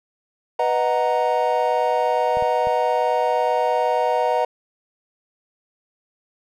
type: chord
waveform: triangle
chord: B major seventh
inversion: none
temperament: equal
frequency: 493.9 / 622.3 / 740 / 932.3 Hz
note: B4 / D#5 / F#5 / A#5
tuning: 0 / 0 / 0 / 0 cents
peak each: -21 dBFS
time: 0.59-4.45 s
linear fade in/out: 5 ms
type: clicks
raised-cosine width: 5 ms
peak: -24 dBFS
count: 3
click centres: 2.371 / 2.424 / 2.671 s
effects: none